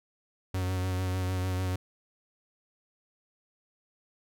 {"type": "tone with vibrato", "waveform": "45% pulse", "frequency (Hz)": 92.5, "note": "F#2", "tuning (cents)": 0, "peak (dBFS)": -28, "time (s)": [0.54, 1.76], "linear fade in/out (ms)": 5, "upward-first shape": "sine", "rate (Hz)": 6.7, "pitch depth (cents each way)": 25, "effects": []}